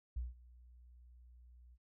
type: tone with ADSR envelope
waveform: sine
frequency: 60.7 Hz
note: B1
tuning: 29 cents flat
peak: -35 dBFS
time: 0.16-1.78 s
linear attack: 8 ms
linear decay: 170 ms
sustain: -22 dB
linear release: 47 ms
effects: none